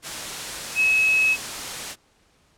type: tone in noise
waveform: sine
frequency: 2571 Hz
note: E7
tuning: 44 cents flat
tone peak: -16 dBFS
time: 0.75-1.37 s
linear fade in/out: 50 ms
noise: white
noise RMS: -31 dBFS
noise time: 0.02-1.96 s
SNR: +12 dB
effects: pink hiss -61 dBFS RMS until 2.57 s + low-pass 9000 Hz 12 dB/octave